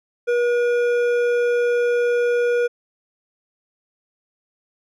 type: tone with hard clipping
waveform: sine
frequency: 481.3 Hz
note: B4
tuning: 45 cents flat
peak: -18 dBFS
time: 0.27-2.68 s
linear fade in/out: 20 ms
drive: 9 dB
effects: none